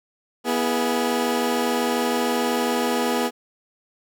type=chord; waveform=20% pulse; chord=E major; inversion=second; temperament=equal with one note detuned; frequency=244 / 329.6 / 415.3 Hz; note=B3 / E4 / G#4; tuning=-21 / 0 / 0 cents; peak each=-18 / -24 / -20 dBFS; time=0.44-3.31 s; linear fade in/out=50 ms; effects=none